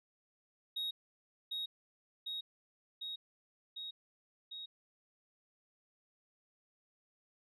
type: tone with echo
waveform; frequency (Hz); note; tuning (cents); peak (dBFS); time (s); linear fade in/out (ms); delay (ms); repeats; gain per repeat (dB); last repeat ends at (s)
sine; 3769; A#7; +18; -33; 0.76-0.91; 10; 750; 5; -2; 4.66
effects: tanh soft clip ceiling -34 dBFS